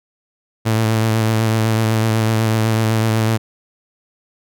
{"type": "tone with vibrato", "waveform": "sawtooth", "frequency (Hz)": 111.1, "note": "A2", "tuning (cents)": 17, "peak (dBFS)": -10, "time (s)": [0.65, 3.38], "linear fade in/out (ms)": 20, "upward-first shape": "triangle", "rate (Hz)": 8, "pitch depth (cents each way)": 34, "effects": []}